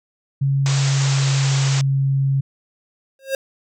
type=tone with pitch glide; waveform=sine; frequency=137.6 to 136.41 Hz; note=C#3 to C#3; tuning=-12 to -27 cents; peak=-15 dBFS; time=0.41-2.41 s; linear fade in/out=10 ms; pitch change=-15 cents; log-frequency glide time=0.67-1.21 s
type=band-pass noise; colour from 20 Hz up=white; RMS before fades=-27 dBFS; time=0.66-1.81 s; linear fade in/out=0 ms; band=340 to 7700 Hz; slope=96 dB/octave
type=tone with exponential growth; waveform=square; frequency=538 Hz; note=C5; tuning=48 cents sharp; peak=-17 dBFS; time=3.19-3.35 s; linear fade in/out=2 ms; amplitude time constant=34 ms
effects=none